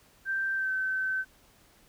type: tone with pitch glide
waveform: sine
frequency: 1568 to 1534.8 Hz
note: G6 to G6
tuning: 0 to -37 cents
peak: -27 dBFS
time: 0.25-1.25 s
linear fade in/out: 50 ms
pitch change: -37 cents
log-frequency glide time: 0.55-0.71 s
effects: pink hiss -61 dBFS RMS until 1.88 s